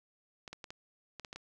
clicks, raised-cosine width 0.2 ms, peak -27 dBFS, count 8, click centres 0.478 / 0.53 / 0.642 / 0.705 / 1.197 / 1.248 / 1.329 / 1.36 s, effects none

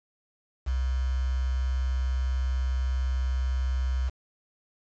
sine tone with quantisation, 64.4 Hz, C2, 27 cents flat, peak -24 dBFS, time 0.66-4.1 s, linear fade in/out 20 ms, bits 7, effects resampled to 16000 Hz

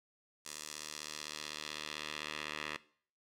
10% pulse tone with band-pass filter sweep, 75.8 Hz, D#2, 45 cents flat, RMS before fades -44 dBFS, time 0.45-2.77 s, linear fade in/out 10 ms, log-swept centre 7200 to 2400 Hz, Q 1.2, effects noise-tail reverb RT60 0.5 s tail -18 dB re dry

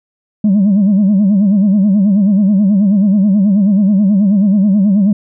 sine tone with vibrato, 200.1 Hz, G3, 36 cents sharp, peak -5 dBFS, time 0.44-5.13 s, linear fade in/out 5 ms, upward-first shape sine, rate 9.3 Hz, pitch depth 120 cents each way, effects tanh soft clip ceiling -5 dBFS

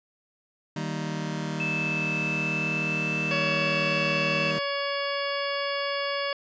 sawtooth chord, Eb major, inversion none, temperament just, 155.56 / 194.45 / 233.3 Hz, Eb3 / G3 / Bb3, 0 / -14 / +2 cents, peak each -27 / -30 / -32 dBFS, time 0.76-4.59 s, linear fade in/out 5 ms
sine tone with pitch glide, 2627 to 2665 Hz, E7 to E7, -7 to +18 cents, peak -27 dBFS, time 1.6-4.51 s, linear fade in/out 2 ms, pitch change +25 cents, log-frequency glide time 2.19-4.4 s
harmonic tone, 563 Hz, C#5, 27 cents sharp, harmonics 1 / 2 / 3 / 4 / 5 / 6 / 8 / 9, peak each -30 / -33 / -35 / -36 / -37 / -38 / -39 / -40 dBFS, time 3.31-6.33 s, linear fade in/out 2 ms
effects resampled to 16000 Hz

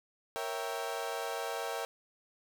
30% pulse chord, A# diminished seventh, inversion none, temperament equal, 466.2 / 554.4 / 659.3 / 784 Hz, A#4 / C#5 / E5 / G5, 0 / 0 / 0 / 0 cents, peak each -37 / -39 / -38 / -38 dBFS, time 0.36-1.85 s, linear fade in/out 0 ms, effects none

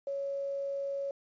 sine tone with quantisation, 556 Hz, C#5, 5 cents sharp, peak -32 dBFS, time 0.07-1.11 s, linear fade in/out 2 ms, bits 10, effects resampled to 16000 Hz

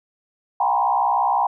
sine tone with frequency modulation, 878 Hz, A5, 4 cents flat, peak -16 dBFS, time 0.6-1.47 s, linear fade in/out 5 ms, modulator 62.9 Hz, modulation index 2.3, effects none

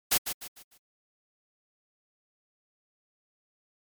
white noise with echo, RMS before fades -23 dBFS, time 0.11-0.18 s, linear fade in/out 10 ms, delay 150 ms, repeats 4, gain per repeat -9 dB, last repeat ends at 0.78 s, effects MP3 96 kbps

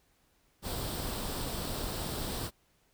pink noise with comb filter, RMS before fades -36 dBFS, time 0.62-2.51 s, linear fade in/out 50 ms, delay 0.23 ms, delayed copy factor +0.5, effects pink hiss -70 dBFS RMS until 2.93 s

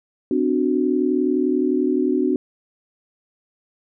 sine tone cluster, 257.8 / 297.4 / 369.1 Hz, C4 / D4 / F#4, -26 / +22 / -4 cents, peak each -21 dBFS, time 0.31-2.36 s, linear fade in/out 2 ms, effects none

